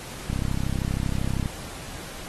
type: click train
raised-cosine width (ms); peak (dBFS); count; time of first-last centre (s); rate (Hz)
5; -14; 39; 0.3-1.459; 32.8
effects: pink hiss -39 dBFS RMS until 2.28 s + AAC 32 kbps